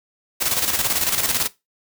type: noise with tremolo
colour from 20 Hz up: white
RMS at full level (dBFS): -19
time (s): 0.4-1.48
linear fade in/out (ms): 20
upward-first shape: square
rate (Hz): 18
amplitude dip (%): 55
effects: noise-tail reverb RT60 0.2 s tail -18 dB re dry